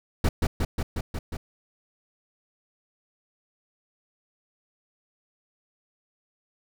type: noise with echo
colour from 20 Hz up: brown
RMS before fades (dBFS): -19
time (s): 0.24-0.29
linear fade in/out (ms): 5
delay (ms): 180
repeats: 6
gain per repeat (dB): -2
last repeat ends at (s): 1.37
effects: none